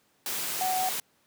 sine tone in noise, 745 Hz, F#5, 12 cents sharp, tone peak -26 dBFS, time 0.61-0.89 s, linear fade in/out 2 ms, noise white, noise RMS -32 dBFS, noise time 0.26-1 s, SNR +3 dB, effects pink hiss -67 dBFS RMS until 1.26 s + high-pass 150 Hz 12 dB/octave

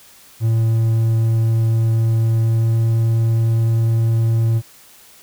triangle tone with pitch glide, 113 to 113.72 Hz, A2 to A#2, +47 to -42 cents, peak -11 dBFS, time 0.4-4.62 s, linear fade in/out 50 ms, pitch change +11 cents, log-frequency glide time 2.37-2.82 s, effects white hiss -46 dBFS RMS until 5.22 s

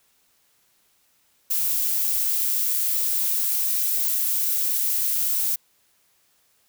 violet noise, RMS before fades -23 dBFS, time 1.5-5.56 s, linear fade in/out 10 ms, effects white hiss -64 dBFS RMS until 6.68 s

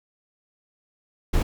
brown noise, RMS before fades -20 dBFS, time 1.33-1.43 s, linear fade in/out 10 ms, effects none

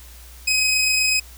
20% pulse tone with amplitude modulation, 2527 Hz, D#7, 26 cents sharp, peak -11 dBFS, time 0.47-1.2 s, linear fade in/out 10 ms, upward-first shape sine, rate 27.9 Hz, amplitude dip 25%, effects added 60 Hz sine -41 dBFS peak until 1.37 s + white hiss -46 dBFS RMS until 1.37 s

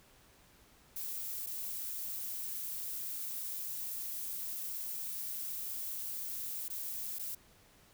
violet noise with dropouts, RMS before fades -40 dBFS, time 0.96-7.35 s, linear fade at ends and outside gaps 5 ms, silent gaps 1.463-1.468 / 6.683-6.7 / 7.187-7.193 s, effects pink hiss -63 dBFS RMS until 7.93 s

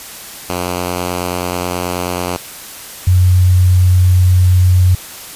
5% pulse / sine tone pair in turn, 89.3 / 90.86 Hz, F2 / F#2, +39 / -31 cents, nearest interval unison, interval 30 cents, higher second, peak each -6 dBFS, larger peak neither, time 0.49-2.37 / 3.07-4.95 s, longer neither, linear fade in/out 5 ms, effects white hiss -31 dBFS RMS until 5.35 s + resampled to 32000 Hz

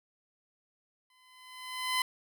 15% pulse tone with exponential growth, 1019 Hz, C6, 46 cents flat, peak -19 dBFS, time 1.1-2.02 s, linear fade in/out 2 ms, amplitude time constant 200 ms, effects none

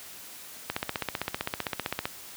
click train, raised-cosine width 0.3 ms, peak -12 dBFS, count 22, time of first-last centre 0.7-2.055 s, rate 15.5 Hz, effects white hiss -45 dBFS RMS until 2.36 s + high-pass 60 Hz 12 dB/octave

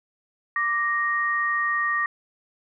sine tone pair together, 1174.7 / 1867.2 Hz, D6 / A#6, 0 / +2 cents, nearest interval minor sixth, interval 802 cents, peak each -25 / -23 dBFS, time 0.56-2.06 s, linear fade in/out 2 ms, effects none

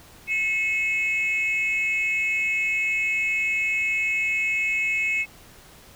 sine tone pair together, 2181 / 2574 Hz, C#7 / E7, -29 / -42 cents, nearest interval minor third, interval 287 cents, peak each -23 / -22 dBFS, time 0.27-5.26 s, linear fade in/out 50 ms, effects tanh soft clip ceiling -17 dBFS + pink hiss -49 dBFS RMS until 5.95 s

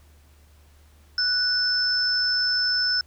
sine tone pair together, 1480 / 5274 Hz, F#6 / E8, 0 / 0 cents, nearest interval octave + minor seventh, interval 2200 cents, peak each -26 / -21 dBFS, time 1.18-3.01 s, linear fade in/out 2 ms, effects added 74 Hz sine -52 dBFS peak until 3.06 s + pink hiss -60 dBFS RMS until 3.06 s

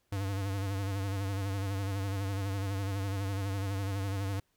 square tone with vibrato, 98 Hz, G2, in tune, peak -32 dBFS, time 0.12-4.4 s, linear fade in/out 5 ms, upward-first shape sine, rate 12 Hz, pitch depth 55 cents each way, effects pink hiss -75 dBFS RMS until 4.56 s

